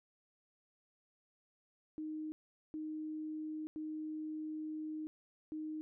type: tone bursts at uneven times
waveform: sine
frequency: 310 Hz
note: D#4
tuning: 6 cents flat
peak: -39 dBFS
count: 4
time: 1.98-2.32 / 2.74-3.67 / 3.76-5.07 / 5.52-5.81 s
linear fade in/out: 0 ms
effects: none